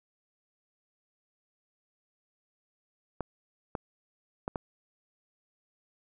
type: clicks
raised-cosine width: 1 ms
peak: -18 dBFS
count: 4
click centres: 3.207 / 3.752 / 4.479 / 4.558 s
effects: none